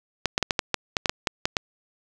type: clicks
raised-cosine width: 0.2 ms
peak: -4 dBFS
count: 12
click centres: 0.257 / 0.379 / 0.427 / 0.508 / 0.592 / 0.743 / 0.968 / 1.058 / 1.095 / 1.272 / 1.455 / 1.568 s
effects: none